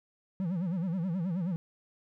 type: tone with vibrato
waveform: triangle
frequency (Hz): 177.6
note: F3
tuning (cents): +29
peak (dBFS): -27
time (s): 0.4-1.56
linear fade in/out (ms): 0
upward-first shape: sine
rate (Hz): 9.4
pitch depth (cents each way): 170
effects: none